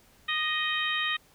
harmonic tone with a mistuned harmonic, 624 Hz, D#5, 5 cents sharp, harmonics 2 / 3 / 4 / 5 / 6, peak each -34 / -30 / -34 / -33 / -34 dBFS, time 0.28-1.17 s, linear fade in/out 10 ms, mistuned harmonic 2, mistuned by -23 cents, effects pink hiss -60 dBFS RMS until 1.34 s

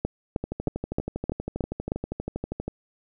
two click trains, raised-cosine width 2 ms, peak -16 / -11 dBFS, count 29 / 7, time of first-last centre 0.44-2.68 / 0.05-1.919 s, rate 12.5 / 3.21 Hz, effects none

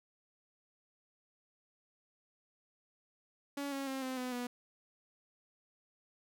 sawtooth tone with pitch steps, 282.2 / 274.3 / 266.7 / 259.2 / 252 / 245 Hz, C#4 / C#4 / C4 / C4 / B3 / B3, +31 / -18 / +33 / -16 / +35 / -14 cents, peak -33 dBFS, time 3.57-4.47 s, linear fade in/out 5 ms, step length 150 ms, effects none

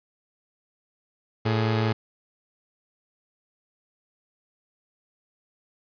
sawtooth tone pair together, 111.34 / 420.1 Hz, A2 / G#4, +21 / +20 cents, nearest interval octave + major seventh, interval 2299 cents, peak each -18 / -26 dBFS, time 1.45-1.93 s, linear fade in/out 10 ms, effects resampled to 11025 Hz

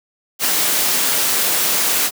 white noise, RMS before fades -17 dBFS, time 0.39-2.11 s, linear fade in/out 50 ms, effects high-pass 200 Hz 12 dB/octave

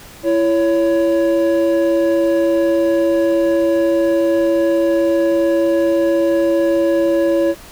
triangle tone pair together, 334.7 / 559 Hz, E4 / C#5, +26 / +14 cents, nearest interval major sixth, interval 888 cents, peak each -13 dBFS, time 0.23-7.55 s, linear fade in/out 50 ms, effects pink hiss -39 dBFS RMS until 7.71 s

